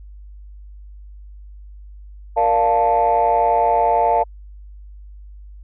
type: chord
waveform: sine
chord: Bb major seventh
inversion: none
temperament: equal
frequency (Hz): 466.2 / 587.3 / 698.5 / 880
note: Bb4 / D5 / F5 / A5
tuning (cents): 0 / 0 / 0 / 0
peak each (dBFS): -21 / -21 / -16 / -16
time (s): 2.36-4.24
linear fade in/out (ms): 20
effects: tanh soft clip ceiling -7 dBFS + added 50 Hz sine -36 dBFS peak until 5.63 s